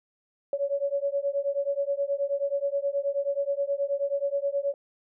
sine beating tone pair, 557 / 566.4 Hz, C#5 / C#5, +8 / +37 cents, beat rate 9.4 Hz, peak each -28 dBFS, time 0.53-4.74 s, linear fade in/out 2 ms, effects none

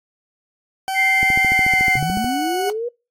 40% pulse tone with pitch glide, 767 to 737.5 Hz, G5 to F#5, -38 to -6 cents, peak -20 dBFS, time 0.88-2.7 s, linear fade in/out 0 ms, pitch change -68 cents, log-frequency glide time 1.36-2.54 s
sine tone with vibrato, 2093 Hz, C7, in tune, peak -14 dBFS, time 0.94-2 s, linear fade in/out 50 ms, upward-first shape sine, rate 19 Hz, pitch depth 11 cents each way
click train, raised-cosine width 3 ms, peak -14 dBFS, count 15, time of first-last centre 1.23-2.244 s, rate 13.8 Hz
sine linear sweep, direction up, 122.4 to 490.3 Hz, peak -21 dBFS, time 1.96-2.89 s, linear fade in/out 10 ms
effects noise-tail reverb RT60 0.3 s tail -26 dB re dry + AAC 48 kbps

